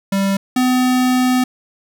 square tone pair in turn, 196 / 253.1 Hz, G3 / B3, 0 / +43 cents, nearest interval major third, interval 443 cents, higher second, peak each -15 / -13 dBFS, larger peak second, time 0.12-0.37 / 0.56-1.44 s, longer second, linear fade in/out 5 ms, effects none

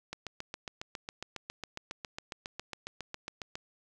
click train, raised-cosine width 0.2 ms, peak -21 dBFS, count 26, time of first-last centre 0.13-3.555 s, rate 7.3 Hz, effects none

